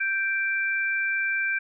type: tone pair together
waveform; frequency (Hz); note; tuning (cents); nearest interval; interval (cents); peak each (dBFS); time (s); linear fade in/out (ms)
sine; 1568.8 / 2349; G6 / D7; +1 / 0; perfect fifth; 699; -25 / -27; 0-1.59; 10
effects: none